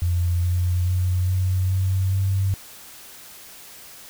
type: tone with pitch steps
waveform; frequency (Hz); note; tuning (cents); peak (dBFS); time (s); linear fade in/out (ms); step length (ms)
sine; 87.31 / 89.09 / 90.91 / 92.77 / 94.66 / 96.6; F2 / F2 / F#2 / F#2 / F#2 / G2; 0 / +35 / -30 / +5 / +40 / -25; -18; 0.02-2.54; 0; 420
effects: white hiss -43 dBFS RMS until 4.09 s